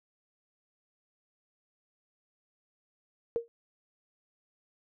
sine tone with exponential decay, 466.2 Hz, A#4, in tune, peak -23 dBFS, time 3.36-3.48 s, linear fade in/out 0 ms, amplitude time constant 25 ms, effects none

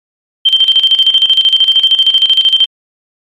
sine tone with tremolo, 3136 Hz, G7, in tune, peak -3 dBFS, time 0.45-2.66 s, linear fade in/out 10 ms, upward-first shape square, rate 13 Hz, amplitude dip 70%, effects MP3 64 kbps

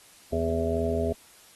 harmonic tone, 82.41 Hz, E2, in tune, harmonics 1 / 2 / 3 / 5 / 6 / 7 / 8, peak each -30 / -39 / -31 / -29 / -38 / -35 / -30 dBFS, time 0.32-1.13 s, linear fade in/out 10 ms, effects white hiss -54 dBFS RMS until 1.55 s + AAC 32 kbps

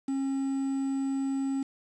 triangle tone with quantisation, 271 Hz, C#4, 39 cents flat, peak -25 dBFS, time 0.08-1.63 s, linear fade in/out 5 ms, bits 8, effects resampled to 22050 Hz

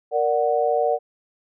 sine chord, Bb augmented, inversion none, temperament equal, 466.2 / 587.3 / 740 Hz, Bb4 / D5 / F#5, 0 / 0 / 0 cents, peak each -22 dBFS, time 0.11-0.99 s, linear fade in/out 50 ms, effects none

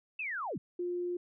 sine linear sweep, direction down, 2705 to 110 Hz, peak -34 dBFS, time 0.19-0.58 s, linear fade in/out 5 ms
sine tone, 353.5 Hz, F4, 21 cents sharp, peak -32 dBFS, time 0.79-1.17 s, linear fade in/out 5 ms
effects none

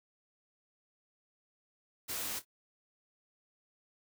white noise with echo, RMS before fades -38 dBFS, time 2.08-2.4 s, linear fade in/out 20 ms, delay 26 ms, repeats 2, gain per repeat -14 dB, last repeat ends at 2.452 s, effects none

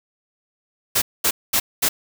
white noise bursts, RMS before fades -18 dBFS, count 4, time 0.95-1.89 s, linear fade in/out 10 ms, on 70 ms, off 220 ms, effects none

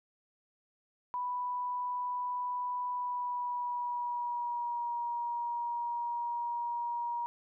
sine tone with pitch glide, 987.8 to 949.8 Hz, B5 to A#5, 0 to +32 cents, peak -32 dBFS, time 1.14-7.26 s, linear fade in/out 0 ms, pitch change -68 cents, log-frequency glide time 2.91-4.94 s, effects none

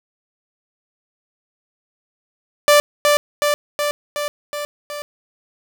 sawtooth tone with echo, 587.3 Hz, D5, in tune, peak -5 dBFS, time 2.68-2.8 s, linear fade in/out 0 ms, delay 370 ms, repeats 6, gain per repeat -3 dB, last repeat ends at 5.02 s, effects 7-bit

